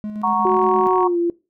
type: tone with tremolo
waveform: triangle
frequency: 211.2 Hz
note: G#3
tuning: 29 cents sharp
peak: -22 dBFS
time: 0.04-0.87 s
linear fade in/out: 0 ms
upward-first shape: square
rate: 8.5 Hz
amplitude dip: 35%
type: chord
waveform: sine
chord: F# major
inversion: none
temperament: equal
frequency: 740 / 932.3 / 1108.7 Hz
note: F#5 / A#5 / C#6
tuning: 0 / 0 / 0 cents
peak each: -22 / -20 / -19 dBFS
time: 0.23-1.08 s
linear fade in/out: 10 ms
type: tone with pitch glide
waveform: sine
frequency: 370 to 343.2 Hz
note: F#4 to F4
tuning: 0 to -30 cents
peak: -16 dBFS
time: 0.45-1.3 s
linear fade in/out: 2 ms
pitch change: -130 cents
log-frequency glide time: 0.96-1.18 s
type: click train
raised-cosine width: 0.5 ms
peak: -22 dBFS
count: 24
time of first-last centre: 0.47-1.031 s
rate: 41 Hz
effects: noise-tail reverb RT60 0.3 s tail -22 dB re dry